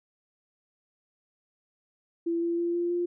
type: tone with pitch steps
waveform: sine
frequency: 336.9 / 340 / 343.2 / 346.4 / 349.6 Hz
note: E4 / F4 / F4 / F4 / F4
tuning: +38 / -46 / -30 / -14 / +2 cents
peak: -25 dBFS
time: 2.26-3.06 s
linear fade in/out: 10 ms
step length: 160 ms
effects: none